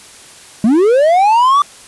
triangle linear sweep, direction up, 201 to 1183 Hz, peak -5 dBFS, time 0.64-1.62 s, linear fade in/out 2 ms, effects white hiss -38 dBFS RMS until 1.87 s + resampled to 24000 Hz

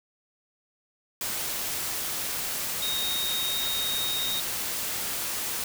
sine tone in noise, 3729 Hz, A#7, in tune, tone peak -28 dBFS, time 2.82-4.4 s, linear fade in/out 2 ms, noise white, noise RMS -31 dBFS, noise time 1.21-5.64 s, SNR 0 dB, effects none

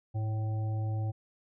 harmonic tone with a mistuned harmonic, 110 Hz, A2, in tune, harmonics 1 / 3 / 5 / 7, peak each -29 / -46 / -48 / -46 dBFS, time 0.14-1.12 s, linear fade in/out 20 ms, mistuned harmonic 1, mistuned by -45 cents, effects none

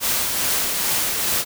white noise with tremolo, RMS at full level -20 dBFS, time 0-1.45 s, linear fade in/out 50 ms, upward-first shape triangle, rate 2.4 Hz, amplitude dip 35%, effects none

